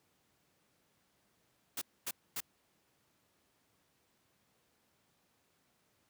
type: noise bursts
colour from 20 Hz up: white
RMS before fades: -38 dBFS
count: 3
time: 1.77-2.405 s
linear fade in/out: 5 ms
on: 45 ms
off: 250 ms
effects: pink hiss -74 dBFS RMS until 6.09 s + high-pass 100 Hz 12 dB/octave